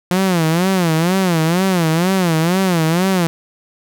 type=tone with vibrato; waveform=sawtooth; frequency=174.61 Hz; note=F3; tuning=in tune; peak=-9 dBFS; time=0.11-3.27 s; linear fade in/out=0 ms; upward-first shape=sine; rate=2.1 Hz; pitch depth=170 cents each way; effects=none